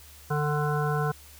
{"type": "harmonic tone", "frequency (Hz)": 148.7, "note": "D3", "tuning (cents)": 22, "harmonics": [1, 3, 5, 7, 9, 10], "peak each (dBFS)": [-26, -31, -33, -34, -36, -36], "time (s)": [0.3, 1.12], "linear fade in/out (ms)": 10, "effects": ["added 73 Hz sine -51 dBFS peak until 1.39 s", "white hiss -51 dBFS RMS until 1.39 s"]}